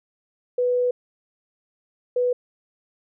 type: tone pair in turn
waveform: sine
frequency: 493.9 / 493.9 Hz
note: B4 / B4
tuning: 0 / 0 cents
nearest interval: unison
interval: 0 cents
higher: neither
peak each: -18 dBFS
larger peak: neither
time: 0.58-0.91 / 2.16-2.33 s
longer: first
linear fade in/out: 5 ms
effects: none